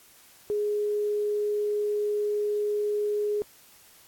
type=tone; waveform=sine; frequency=416.8 Hz; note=G#4; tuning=6 cents sharp; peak=-24 dBFS; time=0.5-3.42 s; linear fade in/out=0 ms; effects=white hiss -55 dBFS RMS until 4.07 s + AAC 64 kbps